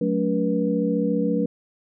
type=tone cluster; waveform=sine; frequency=182.4 / 216.9 / 283.6 / 482.3 Hz; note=F#3 / A3 / C#4 / B4; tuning=-24 / -25 / +40 / -41 cents; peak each=-25 dBFS; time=0.01-1.46 s; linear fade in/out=5 ms; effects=none